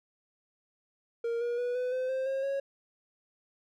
triangle tone with pitch steps, 466.2 / 477.4 / 488.8 / 500.5 / 512.5 / 524.8 / 537.4 / 550.3 Hz, A#4 / A#4 / B4 / B4 / C5 / C5 / C5 / C#5, 0 / +41 / -18 / +23 / -36 / +5 / +46 / -13 cents, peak -27 dBFS, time 1.24-2.6 s, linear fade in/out 5 ms, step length 170 ms, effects none

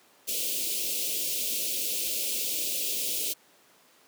white band-stop noise, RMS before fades -30 dBFS, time 0.27-3.34 s, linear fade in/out 20 ms, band 580 to 2500 Hz, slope 48 dB/octave, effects pink hiss -59 dBFS RMS until 4.07 s + high-pass 300 Hz 12 dB/octave

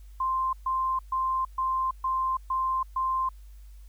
sine tone bursts, 1046.5 Hz, C6, in tune, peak -24 dBFS, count 7, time 0.2-3.29 s, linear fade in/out 5 ms, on 330 ms, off 130 ms, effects added 50 Hz sine -44 dBFS peak until 3.88 s + white hiss -65 dBFS RMS until 3.88 s

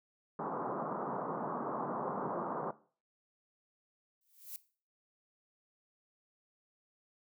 white band-pass noise, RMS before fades -38 dBFS, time 0.39-2.71 s, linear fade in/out 2 ms, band 140 to 1200 Hz, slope 48 dB/octave
violet noise with exponential growth, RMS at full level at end -41 dBFS, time 4.21-4.56 s, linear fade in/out 1 ms, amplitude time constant 74 ms
effects noise-tail reverb RT60 0.4 s tail -17 dB re dry

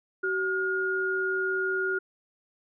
sine tone pair together, 379 / 1426.4 Hz, F#4 / F6, +42 / +36 cents, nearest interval octave + major seventh, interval 2294 cents, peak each -29 / -27 dBFS, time 0.23-1.99 s, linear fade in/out 10 ms, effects none

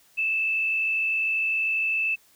sine tone with frequency modulation, 2630 Hz, E7, 5 cents flat, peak -22 dBFS, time 0.17-2.16 s, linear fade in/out 20 ms, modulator 52.6 Hz, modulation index 0.72, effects white hiss -59 dBFS RMS until 2.35 s

